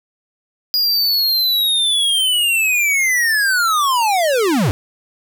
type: linear sweep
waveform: square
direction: down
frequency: 4900 to 82.41 Hz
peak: -14 dBFS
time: 0.74-4.71 s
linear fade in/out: 0 ms
effects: 8-bit